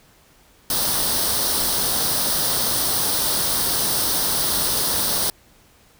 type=noise with comb filter; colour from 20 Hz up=white; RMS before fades=-21 dBFS; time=0.7-5.3 s; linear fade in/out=2 ms; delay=0.21 ms; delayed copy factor=+0.65; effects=pink hiss -54 dBFS RMS until 5.99 s